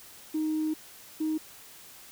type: tone pair in turn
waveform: sine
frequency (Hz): 311.1 / 312.7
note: D#4 / D#4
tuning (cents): 0 / +9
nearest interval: unison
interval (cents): 9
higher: second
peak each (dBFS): -25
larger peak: neither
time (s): 0.34-0.74 / 1.2-1.38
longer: first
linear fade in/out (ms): 10
effects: tanh soft clip ceiling -22 dBFS + white hiss -50 dBFS RMS until 2.11 s